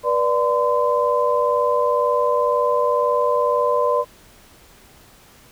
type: tone cluster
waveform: sine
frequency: 487 / 589 / 1023 Hz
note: B4 / D5 / C6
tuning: -24 / +5 / -39 cents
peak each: -20 dBFS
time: 0.03-4.05 s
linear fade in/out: 50 ms
effects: pink hiss -49 dBFS RMS until 5.51 s